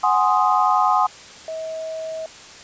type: chord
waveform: sine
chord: Ab dominant seventh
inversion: third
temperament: equal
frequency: 740 / 830.6 / 1046.5 / 1244.5 Hz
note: Gb5 / Ab5 / C6 / Eb6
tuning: 0 / 0 / 0 / 0 cents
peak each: -20 dBFS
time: 0.03-1.07 s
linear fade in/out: 10 ms
type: tone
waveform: sine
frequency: 641 Hz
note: E5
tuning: 49 cents flat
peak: -26 dBFS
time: 1.48-2.26 s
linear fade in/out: 2 ms
effects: white hiss -41 dBFS RMS until 2.63 s + resampled to 16000 Hz